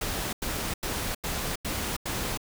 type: noise bursts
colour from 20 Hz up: pink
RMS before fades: -31 dBFS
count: 6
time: 0.01-2.375 s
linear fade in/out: 5 ms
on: 320 ms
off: 89 ms
effects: none